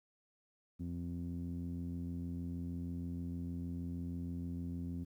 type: tone with low-pass filter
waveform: sawtooth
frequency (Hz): 86.4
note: F2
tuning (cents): -18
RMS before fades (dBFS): -41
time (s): 0.79-5.05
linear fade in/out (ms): 20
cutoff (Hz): 230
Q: 5.4
effects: 12-bit